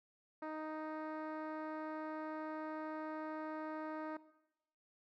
10% pulse tone with low-pass filter, 311.1 Hz, D#4, in tune, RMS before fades -44 dBFS, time 0.42-4.17 s, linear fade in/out 5 ms, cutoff 1200 Hz, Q 0.72, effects noise-tail reverb RT60 0.9 s tail -17 dB re dry

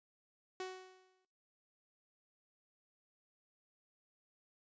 sawtooth tone with exponential decay, 372.5 Hz, F#4, 12 cents sharp, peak -35 dBFS, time 0.6-1.25 s, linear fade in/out 2 ms, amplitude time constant 140 ms, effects noise-tail reverb RT60 0.4 s tail -21 dB re dry + resampled to 16000 Hz

